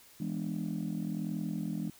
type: chord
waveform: sine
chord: E dominant seventh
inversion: none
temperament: just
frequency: 164.81 / 206 / 247.2 / 296.7 Hz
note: E3 / G#3 / B3 / D4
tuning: 0 / -14 / +2 / +18 cents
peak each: -36 / -35 / -40 / -39 dBFS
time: 0.2-1.9 s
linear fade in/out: 5 ms
effects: tanh soft clip ceiling -26 dBFS + white hiss -58 dBFS RMS until 1.99 s